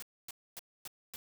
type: noise bursts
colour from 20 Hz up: white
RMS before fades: -44 dBFS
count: 5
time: 0-1.16 s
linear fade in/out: 0 ms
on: 24 ms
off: 260 ms
effects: none